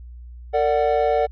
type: chord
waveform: triangle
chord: Bb augmented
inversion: none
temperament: equal with one note detuned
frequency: 455.8 / 587.3 / 740 Hz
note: Bb4 / D5 / F#5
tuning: -39 / 0 / 0 cents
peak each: -19 dBFS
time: 0.53-1.27 s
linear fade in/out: 20 ms
effects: added 60 Hz sine -36 dBFS peak until 1.31 s + resampled to 11025 Hz